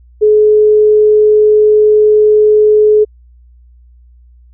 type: tone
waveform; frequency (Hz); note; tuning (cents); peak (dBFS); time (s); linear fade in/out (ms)
sine; 425.2; G#4; +41; -4; 0.21-3.05; 20
effects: added 60 Hz sine -39 dBFS peak until 4.53 s